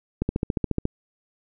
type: click train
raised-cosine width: 3 ms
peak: -10 dBFS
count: 10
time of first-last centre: 0.22-0.854 s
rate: 14.2 Hz
effects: none